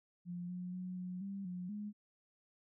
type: tone with pitch steps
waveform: sine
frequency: 175.9 / 180 / 182.7 / 181.5 / 196.9 / 179.9 / 208 Hz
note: F3 / F#3 / F#3 / F#3 / G3 / F#3 / G#3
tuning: +13 / -47 / -22 / -33 / +8 / -48 / +3 cents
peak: -40 dBFS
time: 0.25-1.93 s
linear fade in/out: 50 ms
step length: 240 ms
effects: none